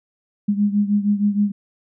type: beating tone pair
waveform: sine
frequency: 203.5 / 209.9 Hz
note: G#3 / G#3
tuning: -35 / +19 cents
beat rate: 6.4 Hz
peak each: -17 / -21 dBFS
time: 0.48-1.52 s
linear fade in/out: 10 ms
effects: none